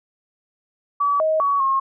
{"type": "tone with pitch steps", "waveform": "sine", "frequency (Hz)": [1144, 630, 1127, 1078], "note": ["D6", "D#5", "C#6", "C#6"], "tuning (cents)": [-46, 21, 28, -49], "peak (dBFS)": -16, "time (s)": [1, 1.8], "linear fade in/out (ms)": 10, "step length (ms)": 200, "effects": []}